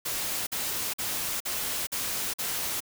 white noise bursts, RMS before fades -31 dBFS, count 6, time 0.05-2.805 s, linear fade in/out 10 ms, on 420 ms, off 47 ms, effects none

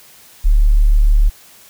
sine tone, 36.71 Hz, D1, in tune, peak -7 dBFS, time 0.44-1.3 s, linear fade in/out 20 ms, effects white hiss -44 dBFS RMS until 1.69 s

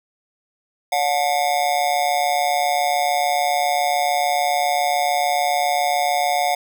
square tone with amplitude modulation, 720 Hz, F#5, 47 cents flat, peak -14 dBFS, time 0.92-6.55 s, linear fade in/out 5 ms, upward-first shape sine, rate 147 Hz, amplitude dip 85%, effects none

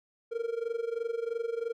triangle tone with amplitude modulation, 463.1 Hz, A#4, 11 cents flat, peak -25 dBFS, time 0.31-1.73 s, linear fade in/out 20 ms, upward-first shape sine, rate 23 Hz, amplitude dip 85%, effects none

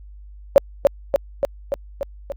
sine tone with echo, 559 Hz, C#5, 14 cents sharp, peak -5 dBFS, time 0.56-0.58 s, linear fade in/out 0 ms, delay 290 ms, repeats 6, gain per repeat -3 dB, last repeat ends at 2.32 s, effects added 50 Hz sine -38 dBFS peak until 2.36 s + Opus 48 kbps

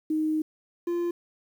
sine / triangle tone pair in turn, 311.1 / 346.1 Hz, D#4 / F4, 0 / -16 cents, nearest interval major second, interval 184 cents, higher second, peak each -23 dBFS, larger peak neither, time 0.1-0.42 / 0.87-1.11 s, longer first, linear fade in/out 5 ms, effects 9-bit

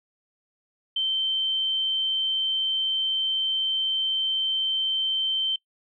sine tone, 3108 Hz, G7, 16 cents flat, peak -22 dBFS, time 0.96-5.56 s, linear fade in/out 5 ms, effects noise-tail reverb RT60 0.1 s tail -21 dB re dry

